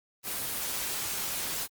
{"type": "noise", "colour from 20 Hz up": "white", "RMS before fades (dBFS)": -33, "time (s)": [0.23, 1.68], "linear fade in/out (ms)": 50, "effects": ["Opus 24 kbps"]}